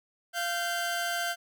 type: tone pair together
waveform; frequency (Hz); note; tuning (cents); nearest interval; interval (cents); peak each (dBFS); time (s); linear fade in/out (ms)
sawtooth; 693 / 1555.7; F5 / G6; -14 / -14; octave + major second; 1400; -28; 0.33-1.36; 50
effects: none